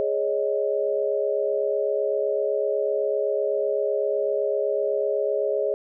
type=chord; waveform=sine; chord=Ab suspended fourth; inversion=none; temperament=equal; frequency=415.3 / 554.4 / 622.3 Hz; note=Ab4 / Db5 / Eb5; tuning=0 / 0 / 0 cents; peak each=-25 / -25 / -27 dBFS; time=0-5.74 s; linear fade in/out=0 ms; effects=none